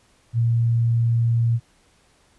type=tone; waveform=sine; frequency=116.54 Hz; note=A#2; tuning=in tune; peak=-16 dBFS; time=0.33-1.6 s; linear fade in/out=50 ms; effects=pink hiss -59 dBFS RMS until 2.38 s + resampled to 24000 Hz